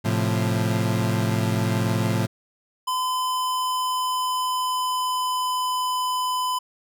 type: chord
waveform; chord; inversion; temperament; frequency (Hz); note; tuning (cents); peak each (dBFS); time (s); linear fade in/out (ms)
30% pulse; F major; first; equal; 110 / 130.81 / 174.61; A2 / C3 / F3; 0 / 0 / 0; -20 / -25 / -24; 0.04-2.27; 20
type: tone with pitch glide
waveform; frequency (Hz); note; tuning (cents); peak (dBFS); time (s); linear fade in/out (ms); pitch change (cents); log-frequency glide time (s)
square; 1017 to 1008.2; C6 to B5; -50 to +35; -23; 2.87-6.59; 10; -15; 3.18-5.87
effects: none